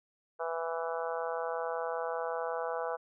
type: harmonic tone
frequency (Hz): 165.3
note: E3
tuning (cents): +5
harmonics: 3 / 4 / 5 / 6 / 7 / 8 / 9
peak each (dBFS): -36 / -38 / -40 / -42 / -43 / -44 / -45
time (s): 0.39-2.97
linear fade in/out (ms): 20
effects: none